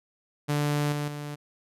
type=tone with level steps; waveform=sawtooth; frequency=146.83 Hz; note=D3; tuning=in tune; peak=-20 / -24 / -30 dBFS; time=0.48-1.36 s; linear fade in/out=20 ms; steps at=0.92 / 1.08 s; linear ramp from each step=2 ms; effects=resampled to 32000 Hz